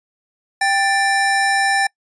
square tone pair together, 787 / 1768.3 Hz, G5 / A6, +7 / +8 cents, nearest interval octave + major second, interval 1401 cents, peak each -18 dBFS, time 0.61-1.87 s, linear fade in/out 5 ms, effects noise-tail reverb RT60 0.1 s tail -26 dB re dry + resampled to 22050 Hz

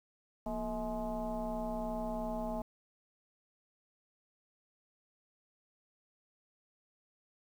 sine tone with frequency modulation, 439.4 Hz, A4, 2 cents flat, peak -34 dBFS, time 0.46-2.62 s, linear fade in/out 5 ms, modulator 204 Hz, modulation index 2.1, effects 10-bit

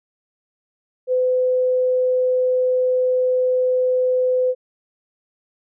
sine tone, 507 Hz, B4, 45 cents sharp, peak -15 dBFS, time 1.07-4.55 s, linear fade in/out 50 ms, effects none

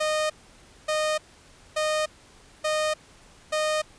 sawtooth tone bursts, 616 Hz, D#5, 17 cents flat, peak -19 dBFS, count 5, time 0-3.82 s, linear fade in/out 10 ms, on 300 ms, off 580 ms, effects pink hiss -53 dBFS RMS until 3.98 s + resampled to 22050 Hz

